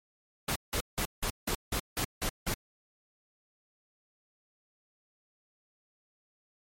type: noise bursts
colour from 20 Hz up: pink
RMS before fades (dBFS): -31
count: 9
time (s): 0.48-2.542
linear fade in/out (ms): 5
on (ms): 78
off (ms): 170
effects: MP3 64 kbps